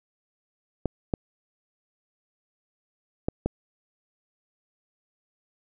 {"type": "clicks", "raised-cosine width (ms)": 2, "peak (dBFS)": -11, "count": 4, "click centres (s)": [0.857, 1.138, 3.285, 3.46], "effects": []}